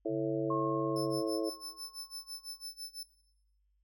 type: harmonic tone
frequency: 110 Hz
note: A2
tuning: in tune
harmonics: 3 / 4 / 5 / 6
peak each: -34 / -36 / -38 / -40 dBFS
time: 0.05-1.5 s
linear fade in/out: 10 ms
type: tone with pitch glide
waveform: sine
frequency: 139.2 to 136.97 Hz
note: C#3 to C#3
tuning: +8 to -20 cents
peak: -39 dBFS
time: 0.08-1.23 s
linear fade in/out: 50 ms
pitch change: -28 cents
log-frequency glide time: 1.02-1.07 s
type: tone with exponential decay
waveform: sine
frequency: 1078 Hz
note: C#6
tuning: 49 cents flat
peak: -32 dBFS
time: 0.5-2.67 s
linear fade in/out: 5 ms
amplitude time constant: 470 ms
type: tone with tremolo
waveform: sawtooth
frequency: 5274 Hz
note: E8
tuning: in tune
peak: -37 dBFS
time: 0.96-3.03 s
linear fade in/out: 2 ms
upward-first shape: sine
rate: 6 Hz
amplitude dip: 95%
effects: noise-tail reverb RT60 0.9 s tail -17 dB re dry + added 50 Hz sine -70 dBFS peak until 3.83 s